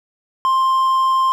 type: tone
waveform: triangle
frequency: 1052 Hz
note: C6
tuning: 9 cents sharp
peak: -11 dBFS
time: 0.45-1.32 s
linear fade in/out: 0 ms
effects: none